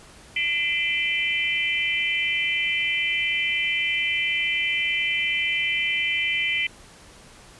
sine tone cluster, 2038 / 2367 / 2640 / 3057 Hz, C7 / D7 / E7 / G7, -46 / +13 / +2 / -44 cents, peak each -26 / -25 / -32 / -28 dBFS, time 0.36-6.67 s, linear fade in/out 5 ms, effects pink hiss -48 dBFS RMS until 7.59 s + resampled to 24000 Hz

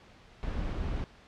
brown noise, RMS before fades -33 dBFS, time 0.43-1.04 s, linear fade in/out 0 ms, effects pink hiss -56 dBFS RMS until 1.27 s + low-pass 4000 Hz 12 dB/octave

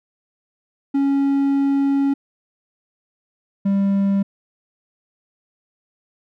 triangle tone pair in turn, 277.2 / 197.54 Hz, C#4 / G3, 0 / +14 cents, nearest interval tritone, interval 586 cents, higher first, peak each -13 dBFS, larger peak neither, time 0.94-2.14 / 3.65-4.23 s, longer first, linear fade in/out 10 ms, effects none

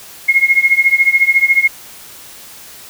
sine tone with tremolo, 2156 Hz, C#7, 49 cents flat, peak -4 dBFS, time 0.28-1.68 s, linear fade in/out 10 ms, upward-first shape triangle, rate 14 Hz, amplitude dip 95%, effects white hiss -36 dBFS RMS until 2.89 s

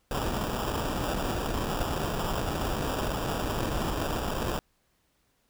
pink noise with sample-and-hold, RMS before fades -30 dBFS, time 0.11-4.59 s, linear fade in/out 0 ms, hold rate 2100 Hz, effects pink hiss -71 dBFS RMS until 5.49 s

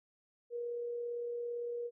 sine tone with amplitude modulation, 476.8 Hz, A#4, 39 cents sharp, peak -35 dBFS, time 0.5-1.91 s, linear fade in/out 50 ms, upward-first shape sine, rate 37.7 Hz, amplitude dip 25%, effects none

